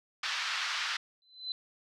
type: band-pass noise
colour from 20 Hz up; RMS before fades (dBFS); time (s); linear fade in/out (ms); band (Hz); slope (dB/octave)
pink; -34; 0.23-0.97; 5; 1200 to 5100; 24
type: tone with exponential growth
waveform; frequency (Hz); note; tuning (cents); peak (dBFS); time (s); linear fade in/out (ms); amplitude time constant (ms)
sine; 4036; B7; +37; -30; 1.22-1.52; 1; 65
effects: none